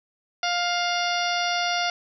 harmonic tone with a mistuned harmonic, 703 Hz, F5, 11 cents sharp, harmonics 1 / 2 / 3 / 4 / 5 / 6 / 7 / 8, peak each -26 / -29 / -31 / -32 / -33 / -34 / -34 / -35 dBFS, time 0.43-1.9 s, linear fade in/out 2 ms, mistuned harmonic 6, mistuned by +83 cents, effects none

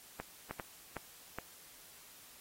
clicks, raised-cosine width 0.5 ms, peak -25 dBFS, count 5, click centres 0.2 / 0.51 / 0.598 / 0.967 / 1.386 s, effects white hiss -57 dBFS RMS until 2.4 s + AAC 48 kbps

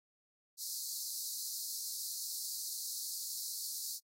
pink high-pass noise, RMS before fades -41 dBFS, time 0.57-4 s, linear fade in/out 50 ms, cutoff 4100 Hz, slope 96 dB/octave, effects AAC 48 kbps

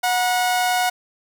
sawtooth tone pair together, 730 / 961 Hz, F#5 / B5, -24 / -48 cents, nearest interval perfect fourth, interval 476 cents, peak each -14 / -25 dBFS, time 0.03-0.9 s, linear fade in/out 10 ms, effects none

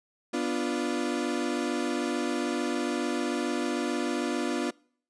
35% pulse chord, B diminished, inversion none, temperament equal, 246.9 / 293.7 / 349.2 Hz, B3 / D4 / F4, 0 / 0 / 0 cents, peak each -30 dBFS, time 0.33-4.71 s, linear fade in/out 10 ms, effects noise-tail reverb RT60 0.6 s tail -26 dB re dry + resampled to 22050 Hz

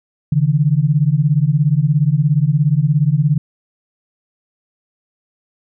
sine beating tone pair, 140 / 157 Hz, C#3 / D#3, +18 / +16 cents, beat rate 17 Hz, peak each -14 dBFS, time 0.32-3.38 s, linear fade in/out 5 ms, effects none

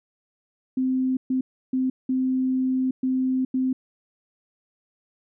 sine tone bursts at uneven times, 259.1 Hz, C4, 17 cents flat, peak -20 dBFS, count 6, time 0.77-1.17 / 1.3-1.41 / 1.73-1.9 / 2.09-2.91 / 3.03-3.45 / 3.54-3.73 s, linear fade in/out 5 ms, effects none

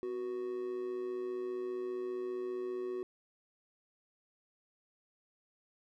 triangle tone with amplitude modulation, 370 Hz, F#4, in tune, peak -31 dBFS, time 0.03-3.03 s, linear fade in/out 0 ms, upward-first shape sine, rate 115 Hz, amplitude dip 55%, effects none

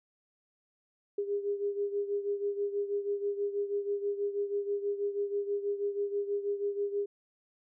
sine beating tone pair, 403.9 / 410.1 Hz, G#4 / G#4, -48 / -22 cents, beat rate 6.2 Hz, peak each -31 / -36 dBFS, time 1.18-7.06 s, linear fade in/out 5 ms, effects none

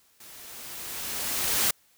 white noise with level ramp, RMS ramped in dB -48 to -23 dBFS, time 0.2-1.71 s, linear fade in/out 5 ms, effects white hiss -63 dBFS RMS until 1.97 s

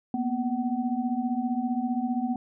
sine tone cluster, 234.4 / 249.6 / 754 Hz, A#3 / B3 / F#5, +10 / +19 / +32 cents, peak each -29 / -28 / -33 dBFS, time 0.14-2.36 s, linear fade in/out 2 ms, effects none

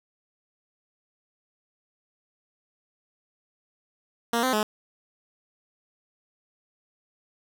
10% pulse tone with pitch steps, 233.7 / 258.2 / 212.9 Hz, A#3 / C4 / G#3, +5 / -23 / +43 cents, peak -14 dBFS, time 4.33-4.63 s, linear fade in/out 2 ms, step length 100 ms, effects none

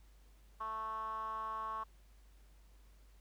10% pulse tone with band-pass filter, 220 Hz, A3, in tune, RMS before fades -41 dBFS, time 0.6-1.84 s, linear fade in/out 10 ms, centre 1100 Hz, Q 7.2, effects added 50 Hz sine -59 dBFS peak until 3.2 s + pink hiss -71 dBFS RMS until 3.2 s

